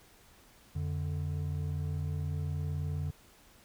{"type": "tone pair together", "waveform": "triangle", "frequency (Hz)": [87.31, 146.83], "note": ["F2", "D3"], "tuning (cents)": [0, 0], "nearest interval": "major sixth", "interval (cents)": 900, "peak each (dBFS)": [-32, -33], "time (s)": [0.75, 3.11], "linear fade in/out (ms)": 10, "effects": ["pink hiss -60 dBFS RMS until 3.64 s"]}